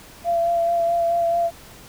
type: tone with vibrato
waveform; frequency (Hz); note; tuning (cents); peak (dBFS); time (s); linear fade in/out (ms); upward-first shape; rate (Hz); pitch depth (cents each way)
sine; 681; F5; -44; -17; 0.24-1.51; 50; sine; 4.6; 18
effects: pink hiss -44 dBFS RMS until 1.88 s